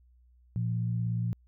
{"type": "tone pair together", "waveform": "sine", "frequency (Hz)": [116.2, 173.26], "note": ["A#2", "F3"], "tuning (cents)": [-5, -13], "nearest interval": "perfect fifth", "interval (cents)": 692, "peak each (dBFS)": [-28, -34], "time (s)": [0.56, 1.33], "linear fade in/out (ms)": 0, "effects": ["added 61 Hz sine -58 dBFS peak until 1.47 s"]}